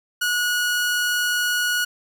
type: tone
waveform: sawtooth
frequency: 1457 Hz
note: F#6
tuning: 27 cents flat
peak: -16 dBFS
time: 0.21-1.85 s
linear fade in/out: 10 ms
effects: none